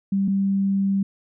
sine tone pair in turn, 196 / 196 Hz, G3 / G3, 0 / 0 cents, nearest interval unison, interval 0 cents, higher neither, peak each -18 dBFS, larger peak neither, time 0.12-0.28 / 0.28-1.03 s, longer second, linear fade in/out 5 ms, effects none

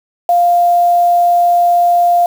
sine tone with quantisation, 699 Hz, F5, 1 cent sharp, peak -7 dBFS, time 0.29-2.26 s, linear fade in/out 2 ms, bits 5, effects none

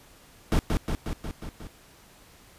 brown noise with echo, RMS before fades -21 dBFS, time 0.52-0.59 s, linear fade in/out 0 ms, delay 180 ms, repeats 6, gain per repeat -3 dB, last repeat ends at 1.67 s, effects pink hiss -54 dBFS RMS until 2.58 s + resampled to 32000 Hz

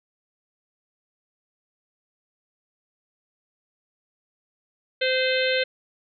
harmonic tone, 517 Hz, C5, 21 cents flat, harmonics 1 / 3 / 4 / 5 / 6 / 7 / 8, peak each -23 / -28 / -29 / -30 / -31 / -31 / -32 dBFS, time 5.01-5.64 s, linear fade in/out 10 ms, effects none

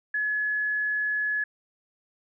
sine tone, 1700 Hz, G#6, 40 cents sharp, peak -24 dBFS, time 0.14-1.44 s, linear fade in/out 5 ms, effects none

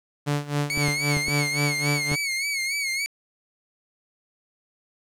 sawtooth tone with tremolo, 145.4 Hz, D3, 17 cents flat, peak -17 dBFS, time 0.26-2.16 s, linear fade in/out 20 ms, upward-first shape sine, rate 3.8 Hz, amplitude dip 85%
sawtooth tone with vibrato, 2200 Hz, C#7, 14 cents flat, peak -21 dBFS, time 0.7-3.06 s, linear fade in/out 0 ms, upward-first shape sine, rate 3.5 Hz, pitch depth 80 cents each way
clicks, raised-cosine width 3 ms, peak -18 dBFS, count 5, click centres 0.775 / 0.883 / 1.169 / 1.283 / 2.117 s
effects low-pass 11000 Hz 12 dB/octave + 9-bit

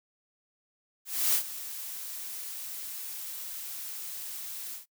blue noise with ADSR envelope, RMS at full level -24 dBFS, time 1.05-4.86 s, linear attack 290 ms, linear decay 87 ms, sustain -15 dB, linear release 130 ms, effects noise-tail reverb RT60 0.1 s tail -23 dB re dry

